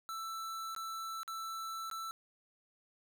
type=tone with dropouts; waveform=square; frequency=1326 Hz; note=E6; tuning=10 cents sharp; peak=-40 dBFS; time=0.09-2.11 s; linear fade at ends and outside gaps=0 ms; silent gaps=0.749-0.763 / 1.232-1.278 / 1.9-1.913 s; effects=none